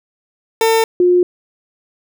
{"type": "tone pair in turn", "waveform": ["30% pulse", "sine"], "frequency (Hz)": [450, 357.2], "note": ["A4", "F4"], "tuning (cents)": [39, 39], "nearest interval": "major third", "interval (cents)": 400, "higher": "first", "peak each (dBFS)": -8, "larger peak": "neither", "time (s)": [[0.61, 0.84], [1, 1.23]], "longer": "neither", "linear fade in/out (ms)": 2, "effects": []}